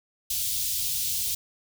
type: band-stop noise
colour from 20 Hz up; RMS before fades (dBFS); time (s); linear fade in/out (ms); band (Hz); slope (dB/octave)
white; -28; 0.3-1.35; 5; 130 to 3200; 24
effects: none